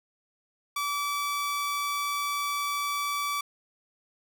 sawtooth tone, 1153 Hz, D6, 32 cents flat, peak -24 dBFS, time 0.76-3.41 s, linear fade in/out 5 ms, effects none

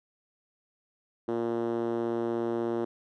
5% pulse tone with band-pass filter, 116.6 Hz, A#2, 1 cent sharp, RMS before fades -30 dBFS, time 1.28-2.85 s, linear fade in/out 5 ms, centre 330 Hz, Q 2.5, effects none

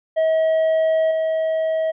triangle tone with level steps, 640 Hz, D#5, 49 cents sharp, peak -13 / -16 dBFS, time 0.16-1.92 s, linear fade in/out 20 ms, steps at 1.11 s, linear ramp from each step 2 ms, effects resampled to 8000 Hz

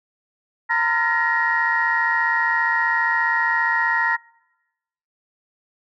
sine tone cluster, 918 / 1013 / 1386 / 1728 / 1885 Hz, A#5 / B5 / F6 / A6 / A#6, -27 / +44 / -14 / -32 / +19 cents, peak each -23 / -28 / -26 / -27 / -19 dBFS, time 0.69-4.17 s, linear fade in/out 20 ms, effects noise-tail reverb RT60 1.0 s tail -26 dB re dry + tanh soft clip ceiling -8 dBFS

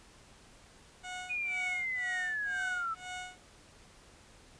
15% pulse tone with tremolo, 731 Hz, F#5, 21 cents flat, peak -32 dBFS, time 1.03-3.44 s, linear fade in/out 20 ms, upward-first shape sine, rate 2 Hz, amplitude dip 100%
sine linear sweep, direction down, 2484 to 1303 Hz, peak -32 dBFS, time 1.29-2.95 s, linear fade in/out 20 ms
effects pink hiss -58 dBFS RMS until 4.59 s + resampled to 22050 Hz

